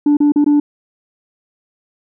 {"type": "tone with dropouts", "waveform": "sine", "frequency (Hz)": 292.6, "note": "D4", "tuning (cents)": -6, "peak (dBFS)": -6, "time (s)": [0.06, 0.6], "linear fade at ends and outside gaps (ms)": 5, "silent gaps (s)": [[0.17, 0.203], [0.321, 0.359], [0.444, 0.462]], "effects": ["tanh soft clip ceiling -7 dBFS"]}